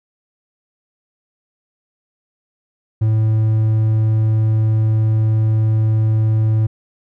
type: tone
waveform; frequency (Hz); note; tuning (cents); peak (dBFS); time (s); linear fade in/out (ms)
triangle; 109.6; A2; -6; -10; 3.01-6.67; 10
effects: none